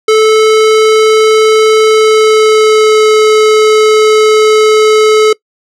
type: tone with pitch glide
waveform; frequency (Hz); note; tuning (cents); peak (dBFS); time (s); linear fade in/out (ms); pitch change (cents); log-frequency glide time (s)
square; 435.8 to 431.3; A4 to A4; -17 to -35; -4; 0.08-5.33; 5; -18; 1.85-3.08
effects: noise-tail reverb RT60 0.1 s tail -23 dB re dry + low-pass 7000 Hz 12 dB/octave